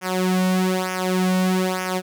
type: tone with flanger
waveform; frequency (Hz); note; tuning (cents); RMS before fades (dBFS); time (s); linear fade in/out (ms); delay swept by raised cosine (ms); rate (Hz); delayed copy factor
sawtooth; 185; F#3; 0; -21; 0.01-2.02; 50; 0.24 to 2.44; 1.1; -0.8
effects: none